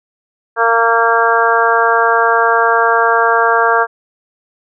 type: harmonic tone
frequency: 230 Hz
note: A#3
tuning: 23 cents flat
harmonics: 2 / 3 / 4 / 5 / 6 / 7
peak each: -16 / -16 / -16 / -16 / -16 / -16 dBFS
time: 0.56-3.87 s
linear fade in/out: 50 ms
effects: none